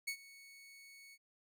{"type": "tone with ADSR envelope", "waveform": "sawtooth", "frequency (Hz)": 2217, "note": "C#7", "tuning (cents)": 0, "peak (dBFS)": -32, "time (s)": [0.07, 1.18], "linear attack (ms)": 11, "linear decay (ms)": 80, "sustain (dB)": -20, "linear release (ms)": 47, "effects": []}